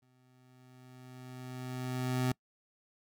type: tone with exponential growth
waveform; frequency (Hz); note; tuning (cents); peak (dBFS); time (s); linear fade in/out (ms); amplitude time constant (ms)
25% pulse; 127.3; C3; -47; -24; 0.02-2.32; 5; 500
effects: noise-tail reverb RT60 0.1 s tail -25 dB re dry